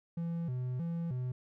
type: tone with vibrato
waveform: triangle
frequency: 145.7 Hz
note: D3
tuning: 13 cents flat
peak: -31 dBFS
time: 0.17-1.32 s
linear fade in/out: 5 ms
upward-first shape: square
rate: 1.6 Hz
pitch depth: 250 cents each way
effects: none